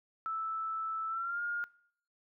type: tone with pitch glide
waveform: sine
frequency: 1316 to 1418.6 Hz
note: E6 to F6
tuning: -3 to +27 cents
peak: -33 dBFS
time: 0.26-1.64 s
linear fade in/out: 0 ms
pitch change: +130 cents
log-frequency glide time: 1.08-1.41 s
effects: noise-tail reverb RT60 0.6 s tail -21 dB re dry